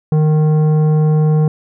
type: tone with tanh clipping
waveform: sine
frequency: 154 Hz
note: D#3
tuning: 17 cents flat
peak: -11 dBFS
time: 0.12-1.48 s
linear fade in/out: 2 ms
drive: 11 dB
effects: none